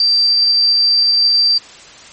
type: tone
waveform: sine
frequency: 4689 Hz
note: D8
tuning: 4 cents flat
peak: -9 dBFS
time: 0-1.58 s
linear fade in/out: 2 ms
effects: white hiss -38 dBFS RMS until 2.12 s + MP3 32 kbps